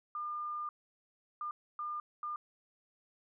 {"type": "tone bursts at uneven times", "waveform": "sine", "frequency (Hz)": 1205, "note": "D6", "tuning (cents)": 44, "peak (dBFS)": -36, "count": 4, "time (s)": [[0.15, 0.69], [1.41, 1.51], [1.79, 2], [2.23, 2.36]], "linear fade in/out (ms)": 2, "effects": []}